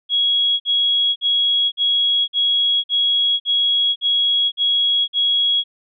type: tone bursts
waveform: sine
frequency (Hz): 3322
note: G#7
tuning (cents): 0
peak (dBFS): -14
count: 10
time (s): 0.09-5.64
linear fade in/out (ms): 50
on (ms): 510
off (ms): 50
effects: none